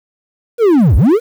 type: linear two-way sweep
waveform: triangle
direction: down then up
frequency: 493.9 to 51.91 to 493.9 Hz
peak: -4 dBFS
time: 0.58-1.2 s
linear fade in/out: 50 ms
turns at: 0.96 s
effects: 7-bit